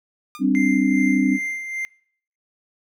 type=tone with exponential decay; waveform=sawtooth; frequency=1210 Hz; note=D#6; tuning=49 cents flat; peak=-28 dBFS; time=0.35-0.47 s; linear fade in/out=0 ms; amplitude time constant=26 ms
type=chord; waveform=sine; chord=G suspended fourth; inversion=none; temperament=equal; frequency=196 / 261.6 / 293.7 Hz; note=G3 / C4 / D4; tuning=0 / 0 / 0 cents; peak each=-22 / -18 / -20 dBFS; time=0.39-1.39 s; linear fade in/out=50 ms
type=tone with tremolo; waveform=triangle; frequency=2093 Hz; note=C7; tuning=in tune; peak=-21 dBFS; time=0.55-1.85 s; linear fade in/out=0 ms; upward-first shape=sine; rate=2.5 Hz; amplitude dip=50%
effects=noise-tail reverb RT60 0.6 s tail -25 dB re dry